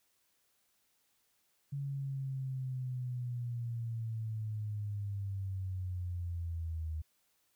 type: linear sweep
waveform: sine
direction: down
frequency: 141 to 77.78 Hz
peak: -35 dBFS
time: 1.72-7.02 s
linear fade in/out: 10 ms
effects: white hiss -75 dBFS RMS until 7.55 s